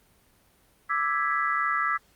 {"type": "chord", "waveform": "sine", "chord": "E dominant seventh", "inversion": "third", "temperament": "equal", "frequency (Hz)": [1174.7, 1318.5, 1661.2, 1975.5], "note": ["D6", "E6", "G#6", "B6"], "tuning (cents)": [0, 0, 0, 0], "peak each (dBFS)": [-29, -27, -30, -30], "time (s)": [0.89, 1.98], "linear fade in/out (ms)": 20, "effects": ["pink hiss -62 dBFS RMS until 2.15 s", "Opus 32 kbps"]}